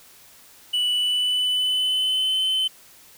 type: tone with pitch glide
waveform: triangle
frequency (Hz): 2960 to 3059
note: F#7 to G7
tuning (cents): 0 to -43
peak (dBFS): -18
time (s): 0.73-2.68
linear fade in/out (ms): 10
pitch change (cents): +57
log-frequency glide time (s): 0.92-2.41
effects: white hiss -50 dBFS RMS until 3.17 s